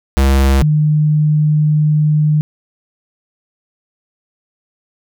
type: tone pair in turn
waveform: square / sine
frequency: 67.6 / 151.76 Hz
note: C#2 / D#3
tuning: -43 / -43 cents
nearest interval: octave + major second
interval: 1400 cents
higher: second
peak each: -9 dBFS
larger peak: neither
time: 0.17-0.62 / 0.62-2.41 s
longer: second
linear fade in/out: 0 ms
effects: none